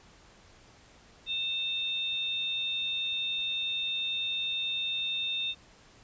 sine tone pair together, 2649 / 3640 Hz, E7 / A#7, +8 / -42 cents, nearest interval tritone, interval 550 cents, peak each -36 / -30 dBFS, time 1.26-5.55 s, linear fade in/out 50 ms, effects pink hiss -57 dBFS RMS until 6.03 s + resampled to 16000 Hz

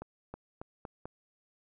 accelerating click train, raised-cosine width 1 ms, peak -27 dBFS, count 5, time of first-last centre 0.02-1.055 s, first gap 320 ms, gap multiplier 0.86, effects none

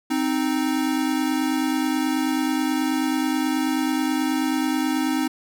square tone pair together, 261.8 / 311.1 Hz, C4 / D#4, +1 / 0 cents, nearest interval minor third, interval 299 cents, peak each -24 dBFS, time 0.1-5.28 s, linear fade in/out 10 ms, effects none

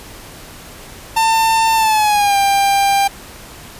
45% pulse tone with pitch glide, 897 to 794.5 Hz, A5 to G5, +33 to +23 cents, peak -11 dBFS, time 1.16-3.08 s, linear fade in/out 10 ms, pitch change -210 cents, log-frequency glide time 1.75-2.37 s, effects pink hiss -36 dBFS RMS until 3.79 s + resampled to 32000 Hz

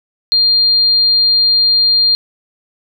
sine tone, 4200 Hz, C8, 6 cents sharp, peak -8 dBFS, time 0.32-2.15 s, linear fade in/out 0 ms, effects none

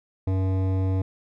sine tone with hard clipping, 94.6 Hz, F#2, 39 cents sharp, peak -23 dBFS, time 0.27-1.02 s, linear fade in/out 5 ms, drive 14 dB, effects none

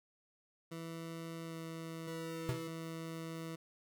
20% pulse tone with pitch glide, 164.81 to 163.39 Hz, E3 to E3, 0 to -15 cents, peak -38 dBFS, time 0.71-2.68 s, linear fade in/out 10 ms, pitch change -15 cents, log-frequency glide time 1.45-1.55 s
20% pulse tone, 163.3 Hz, E3, 16 cents flat, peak -37 dBFS, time 2.07-3.56 s, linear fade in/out 10 ms
square tone with exponential decay, 128.7 Hz, C3, 28 cents flat, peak -31 dBFS, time 2.49-2.69 s, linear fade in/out 0 ms, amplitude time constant 42 ms
effects none

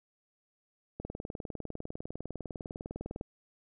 click train, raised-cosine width 2 ms, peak -25 dBFS, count 45, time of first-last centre 1-3.211 s, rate 19.9 Hz, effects none

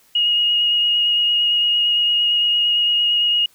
sine tone with vibrato, 2875 Hz, F7, 50 cents sharp, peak -14 dBFS, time 0.15-3.46 s, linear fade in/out 5 ms, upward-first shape sine, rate 8.8 Hz, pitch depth 13 cents each way, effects white hiss -55 dBFS RMS until 3.54 s

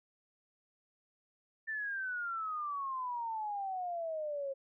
sine exponential sweep, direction down, 1792 to 537 Hz, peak -35 dBFS, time 1.67-4.54 s, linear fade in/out 20 ms, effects none

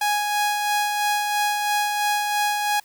sawtooth tone with tremolo, 830 Hz, G#5, 1 cent flat, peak -15 dBFS, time 0.01-2.8 s, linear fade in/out 5 ms, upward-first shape sine, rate 3 Hz, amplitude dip 35%, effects white hiss -55 dBFS RMS until 2.84 s

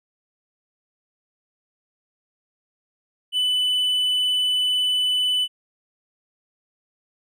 triangle tone, 2994 Hz, F#7, 20 cents sharp, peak -17 dBFS, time 3.32-5.48 s, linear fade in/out 50 ms, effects none

